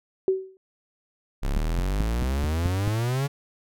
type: tone with exponential decay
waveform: sine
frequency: 379.8 Hz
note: F#4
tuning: 45 cents sharp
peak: -15 dBFS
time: 0.28-0.57 s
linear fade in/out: 1 ms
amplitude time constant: 62 ms
type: exponential sweep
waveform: 45% pulse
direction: up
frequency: 32.72 to 143.8 Hz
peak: -23 dBFS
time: 1.42-3.28 s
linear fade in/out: 20 ms
type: click train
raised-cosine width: 5 ms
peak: -15 dBFS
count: 7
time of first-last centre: 1.57-2.877 s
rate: 4.59 Hz
effects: none